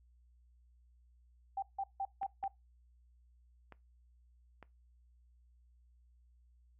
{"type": "tone bursts", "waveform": "sine", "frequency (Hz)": 784, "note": "G5", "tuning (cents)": 0, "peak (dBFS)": -34, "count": 5, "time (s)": [1.57, 2.48], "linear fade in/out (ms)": 5, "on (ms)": 54, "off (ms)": 160}
{"type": "clicks", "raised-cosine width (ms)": 0.5, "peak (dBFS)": -36, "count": 4, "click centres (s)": [2.231, 2.439, 3.723, 4.627]}
{"effects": ["noise-tail reverb RT60 0.2 s tail -20 dB re dry", "added 60 Hz sine -63 dBFS peak until 6.79 s"]}